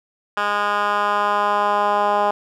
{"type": "tone with band-pass filter sweep", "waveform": "10% pulse", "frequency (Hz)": 205.7, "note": "G#3", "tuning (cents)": -16, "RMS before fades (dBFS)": -19, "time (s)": [0.37, 2.31], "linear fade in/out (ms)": 2, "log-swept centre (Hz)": [1500, 820], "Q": 1.8, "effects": []}